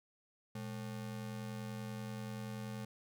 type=ring-modulated tone; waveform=square; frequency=164.81 Hz; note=E3; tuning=in tune; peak=-39 dBFS; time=0.55-2.85 s; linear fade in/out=5 ms; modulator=45.2 Hz; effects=none